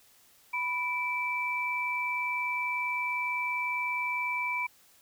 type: tone pair together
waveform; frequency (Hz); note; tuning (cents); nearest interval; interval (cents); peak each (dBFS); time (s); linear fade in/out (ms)
sine; 987.8 / 2325; B5 / D7; 0 / -18; octave + minor third; 1482; -33 / -30; 0.53-4.67; 10
effects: white hiss -61 dBFS RMS until 5.01 s